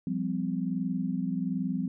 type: chord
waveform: sine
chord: F suspended second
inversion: none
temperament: equal with one note detuned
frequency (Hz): 174.61 / 196 / 256.5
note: F3 / G3 / C4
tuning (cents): 0 / 0 / -34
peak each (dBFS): -32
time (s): 0.07-1.88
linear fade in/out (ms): 2
effects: none